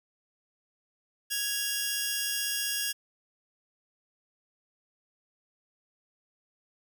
10% pulse tone pair together, 1661.2 / 2794 Hz, G#6 / F7, 0 / 0 cents, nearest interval major sixth, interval 900 cents, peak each -23 dBFS, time 1.3-2.93 s, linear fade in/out 20 ms, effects none

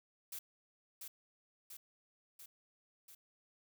blue noise with echo, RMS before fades -45 dBFS, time 0.32-0.39 s, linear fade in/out 5 ms, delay 690 ms, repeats 4, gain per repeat -3 dB, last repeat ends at 3.15 s, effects none

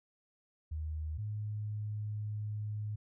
sine tone pair in turn, 77.78 / 105.71 Hz, D#2 / G#2, 0 / +31 cents, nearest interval perfect fourth, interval 531 cents, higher second, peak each -35 / -35 dBFS, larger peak neither, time 0.71-1.18 / 1.18-2.96 s, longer second, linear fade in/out 10 ms, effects none

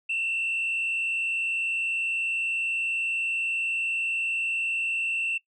sine tone with frequency modulation, 2700 Hz, E7, 41 cents sharp, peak -24 dBFS, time 0.09-5.38 s, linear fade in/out 10 ms, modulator 59.9 Hz, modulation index 1, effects noise-tail reverb RT60 0.1 s tail -20 dB re dry + tanh soft clip ceiling -22 dBFS

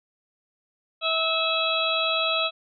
harmonic tone with a mistuned harmonic, 649 Hz, E5, 27 cents flat, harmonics 1 / 2 / 4 / 5 / 6, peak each -28 / -28 / -28 / -28 / -28 dBFS, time 1.01-2.51 s, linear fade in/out 50 ms, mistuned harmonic 5, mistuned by +48 cents, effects none

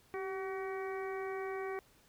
harmonic tone with a mistuned harmonic, 378.5 Hz, F#4, 39 cents sharp, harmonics 1 / 2 / 3 / 4 / 5 / 6, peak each -38 / -45 / -47 / -51 / -49 / -51 dBFS, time 0.14-1.79 s, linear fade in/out 0 ms, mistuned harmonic 1, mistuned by +39 cents, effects pink hiss -66 dBFS RMS until 2.08 s

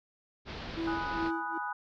pink low-pass noise, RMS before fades -41 dBFS, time 0.45-1.32 s, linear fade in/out 50 ms, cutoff 4900 Hz, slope 48 dB/octave
triangle tone with tremolo, 330 Hz, E4, 2 cents sharp, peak -28 dBFS, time 0.77-1.58 s, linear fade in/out 5 ms, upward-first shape sine, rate 2.5 Hz, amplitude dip 95%
sine chord, G# minor seventh, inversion none, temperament equal, 830.6 / 987.8 / 1244.5 / 1480 Hz, G#5 / B5 / D#6 / F#6, 0 / 0 / 0 / 0 cents, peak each -38 / -38 / -40 / -38 dBFS, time 0.87-1.73 s, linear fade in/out 5 ms
effects none

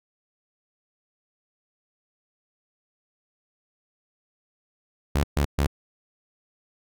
sawtooth tone bursts, 71.2 Hz, C#2, 47 cents sharp, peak -16 dBFS, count 3, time 5.15-5.668 s, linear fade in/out 5 ms, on 86 ms, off 130 ms, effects none

